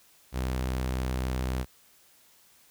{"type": "tone", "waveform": "sawtooth", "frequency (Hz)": 63.8, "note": "C2", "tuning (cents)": -43, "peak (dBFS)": -24, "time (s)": [0.32, 1.66], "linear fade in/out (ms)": 50, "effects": ["white hiss -60 dBFS RMS until 2.7 s"]}